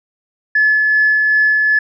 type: tone with tremolo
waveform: sine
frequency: 1720 Hz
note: A6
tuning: 40 cents flat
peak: -8 dBFS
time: 0.55-1.79 s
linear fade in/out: 5 ms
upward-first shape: sine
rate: 2.6 Hz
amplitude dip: 25%
effects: tanh soft clip ceiling -4 dBFS